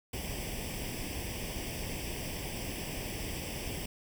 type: noise with comb filter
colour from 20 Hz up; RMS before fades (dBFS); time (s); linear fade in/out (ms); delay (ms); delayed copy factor
pink; -38; 0.13-3.86; 5; 0.37; +0.8
effects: none